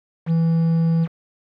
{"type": "tone with quantisation", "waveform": "triangle", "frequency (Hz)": 164.81, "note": "E3", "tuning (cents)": 0, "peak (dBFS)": -13, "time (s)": [0.26, 1.08], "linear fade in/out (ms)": 50, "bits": 6, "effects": ["low-pass 2000 Hz 12 dB/octave", "AAC 48 kbps"]}